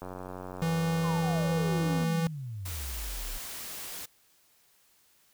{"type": "click train", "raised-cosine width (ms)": 1, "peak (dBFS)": -26, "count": 187, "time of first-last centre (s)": [0.02, 2.04], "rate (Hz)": 92.1}
{"type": "tone", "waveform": "square", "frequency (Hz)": 164.81, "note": "E3", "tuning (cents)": 0, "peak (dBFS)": -27, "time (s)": [0.62, 2.27], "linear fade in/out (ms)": 0}
{"type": "exponential sweep", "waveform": "sine", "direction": "down", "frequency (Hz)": [1090, 30.38], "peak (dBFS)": -35, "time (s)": [1.03, 3.39], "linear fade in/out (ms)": 20}
{"type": "noise", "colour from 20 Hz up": "white", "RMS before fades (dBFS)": -40, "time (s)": [2.65, 4.06], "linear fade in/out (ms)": 10}
{"effects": ["white hiss -65 dBFS RMS until 5.33 s"]}